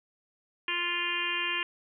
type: harmonic tone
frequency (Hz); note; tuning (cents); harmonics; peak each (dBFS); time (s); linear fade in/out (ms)
349.2; F4; 0; 1 / 3 / 4 / 5 / 6 / 7 / 8 / 9; -42 / -37 / -44 / -35 / -39 / -34 / -33 / -38; 0.68-1.63; 2
effects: none